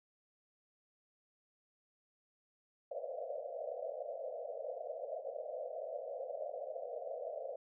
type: band-pass noise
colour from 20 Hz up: pink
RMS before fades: -43 dBFS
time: 2.91-7.56 s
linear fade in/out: 5 ms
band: 490 to 690 Hz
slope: 96 dB/octave
effects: none